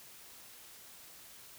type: silence
effects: white hiss -54 dBFS RMS until 1.58 s